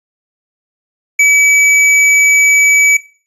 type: tone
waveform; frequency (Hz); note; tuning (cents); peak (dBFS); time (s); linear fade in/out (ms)
square; 2289; D7; -45; -6; 1.19-2.97; 5
effects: noise-tail reverb RT60 0.4 s tail -18 dB re dry + resampled to 24000 Hz